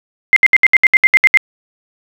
sine tone bursts, 2089 Hz, C7, 3 cents flat, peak -3 dBFS, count 11, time 0.33-1.373 s, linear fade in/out 0 ms, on 33 ms, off 68 ms, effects 7-bit

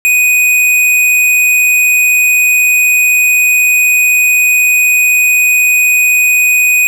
square tone, 2489 Hz, D#7, in tune, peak -7 dBFS, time 0.05-6.87 s, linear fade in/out 0 ms, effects none

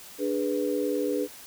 sine chord, G# diminished, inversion second, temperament equal, 293.7 / 415.3 / 493.9 Hz, D4 / G#4 / B4, 0 / 0 / 0 cents, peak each -29 dBFS, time 0.18-1.28 s, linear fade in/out 50 ms, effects white hiss -46 dBFS RMS until 1.46 s

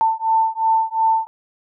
sine beating tone pair, 891 / 893.8 Hz, A5 / A5, +22 / +27 cents, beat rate 2.8 Hz, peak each -18 dBFS, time 0.01-1.27 s, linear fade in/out 0 ms, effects none

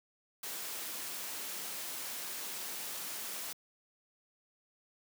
white noise, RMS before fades -41 dBFS, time 0.43-3.53 s, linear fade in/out 5 ms, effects high-pass 200 Hz 12 dB/octave

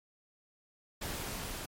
pink noise with level ramp, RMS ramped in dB -38 to -41 dBFS, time 1.01-1.66 s, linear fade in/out 10 ms, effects MP3 64 kbps

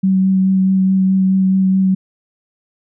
sine tone with vibrato, 189.8 Hz, F#3, 44 cents sharp, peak -10 dBFS, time 0.03-1.95 s, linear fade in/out 10 ms, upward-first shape sine, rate 4.7 Hz, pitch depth 12 cents each way, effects none

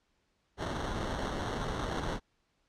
pink noise with sample-and-hold, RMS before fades -35 dBFS, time 0.57-2.2 s, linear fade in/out 50 ms, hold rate 2450 Hz, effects pink hiss -75 dBFS RMS until 2.68 s + low-pass 6000 Hz 12 dB/octave

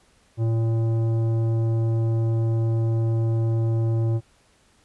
sine tone with tanh clipping, 113.6 Hz, A#2, 44 cents flat, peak -21 dBFS, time 0.37-4.21 s, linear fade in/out 50 ms, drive 12 dB, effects pink hiss -60 dBFS RMS until 4.84 s + resampled to 24000 Hz

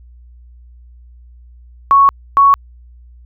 sine tone pair in turn, 1108.7 / 1113.4 Hz, C#6 / C#6, 0 / +7 cents, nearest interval unison, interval 7 cents, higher second, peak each -5 dBFS, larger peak neither, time 1.91-2.09 / 2.37-2.54 s, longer first, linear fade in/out 0 ms, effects added 60 Hz sine -38 dBFS peak until 3.25 s

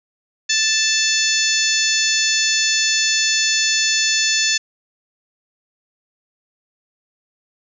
harmonic tone with a mistuned harmonic, 880 Hz, A5, in tune, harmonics 2 / 3 / 4 / 5 / 6 / 7 / 8, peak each -23 / -23 / -23 / -23 / -23 / -23 / -23 dBFS, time 0.49-4.58 s, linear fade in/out 10 ms, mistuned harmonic 8, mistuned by -27 cents, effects none

